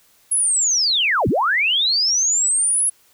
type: linear two-way sweep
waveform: sine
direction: down then up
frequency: 10760 to 73.42 to 10760 Hz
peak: -15 dBFS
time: 0.31-2.9 s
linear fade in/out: 10 ms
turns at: 1.28 s
effects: white hiss -56 dBFS RMS until 3.13 s